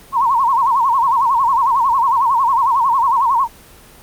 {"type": "tone with vibrato", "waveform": "sine", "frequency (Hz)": 1005, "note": "B5", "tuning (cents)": 30, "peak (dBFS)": -11, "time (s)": [0.12, 3.48], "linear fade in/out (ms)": 50, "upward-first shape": "sine", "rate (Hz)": 11, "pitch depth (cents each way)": 170, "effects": ["pink hiss -42 dBFS RMS until 4.02 s", "Opus 24 kbps"]}